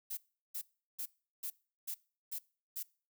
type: noise bursts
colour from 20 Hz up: violet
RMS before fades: -40 dBFS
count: 7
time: 0.1-2.831 s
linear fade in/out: 10 ms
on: 73 ms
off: 370 ms
effects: noise-tail reverb RT60 0.4 s tail -23 dB re dry